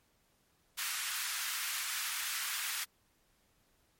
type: high-pass noise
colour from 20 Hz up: pink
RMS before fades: -37 dBFS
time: 0.77-2.85 s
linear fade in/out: 20 ms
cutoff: 1300 Hz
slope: 24 dB/octave
effects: pink hiss -72 dBFS RMS until 3.99 s + MP3 64 kbps